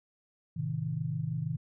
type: chord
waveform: sine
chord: A diminished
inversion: none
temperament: just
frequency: 110 / 132 / 158.4 Hz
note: A2 / C3 / Eb3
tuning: 0 / +16 / +31 cents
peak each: -38 / -35 / -33 dBFS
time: 0.56-1.57 s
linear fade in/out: 10 ms
effects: none